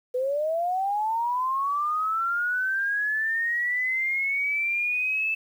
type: linear sweep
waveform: sine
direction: up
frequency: 491.4 to 2637 Hz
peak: -23 dBFS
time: 0.14-5.35 s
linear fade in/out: 10 ms
effects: 9-bit